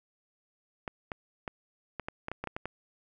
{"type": "clicks", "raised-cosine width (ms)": 0.5, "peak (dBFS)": -20, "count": 11, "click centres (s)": [0.878, 1.118, 1.478, 1.997, 2.085, 2.284, 2.316, 2.44, 2.473, 2.565, 2.656], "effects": []}